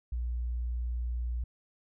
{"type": "tone", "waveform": "sine", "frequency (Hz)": 59.9, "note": "A#1", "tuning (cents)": 48, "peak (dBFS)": -30, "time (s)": [0.12, 1.44], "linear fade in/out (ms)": 5, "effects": []}